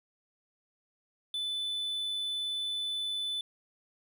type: tone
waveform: triangle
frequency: 3501 Hz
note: A7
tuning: 9 cents flat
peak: -30 dBFS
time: 1.34-3.41 s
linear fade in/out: 2 ms
effects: none